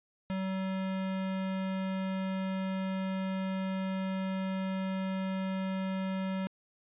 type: tone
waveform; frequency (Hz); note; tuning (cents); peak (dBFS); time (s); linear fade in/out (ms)
square; 190; F#3; +46; -32; 0.3-6.47; 0
effects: resampled to 8000 Hz